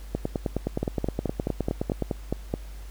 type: two click trains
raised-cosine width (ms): 2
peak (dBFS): -12 / -12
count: 9 / 19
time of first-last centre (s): 0.83-2.539 / 0.15-2.023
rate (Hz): 4.68 / 9.61
effects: added 50 Hz sine -37 dBFS peak until 2.9 s + pink hiss -52 dBFS RMS until 2.9 s